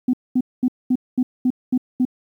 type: tone bursts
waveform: sine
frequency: 252.6 Hz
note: B3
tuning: 39 cents sharp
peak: -13 dBFS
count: 8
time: 0.08-2.052 s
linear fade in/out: 5 ms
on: 54 ms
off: 220 ms
effects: tanh soft clip ceiling -10 dBFS + 9-bit